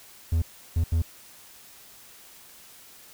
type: tone bursts at uneven times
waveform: triangle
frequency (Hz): 82.3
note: E2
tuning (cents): -2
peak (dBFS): -18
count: 3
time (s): 0.32-0.42 / 0.76-0.84 / 0.92-1.02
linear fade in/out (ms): 5
effects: white hiss -50 dBFS RMS until 3.13 s